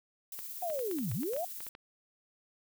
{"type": "noise with tremolo", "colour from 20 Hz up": "violet", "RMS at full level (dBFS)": -42, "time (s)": [0.32, 1.69], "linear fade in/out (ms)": 2, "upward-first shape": "square", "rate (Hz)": 17, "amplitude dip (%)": 25}
{"type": "clicks", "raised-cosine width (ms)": 0.3, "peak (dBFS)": -31, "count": 12, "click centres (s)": [0.39, 0.701, 0.792, 0.913, 0.986, 1.116, 1.233, 1.335, 1.365, 1.605, 1.667, 1.751]}
{"type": "linear two-way sweep", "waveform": "sine", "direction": "down then up", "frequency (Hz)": [740, 98, 740], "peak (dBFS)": -32, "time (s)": [0.62, 1.45], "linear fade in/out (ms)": 5, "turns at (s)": 1.13}
{"effects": []}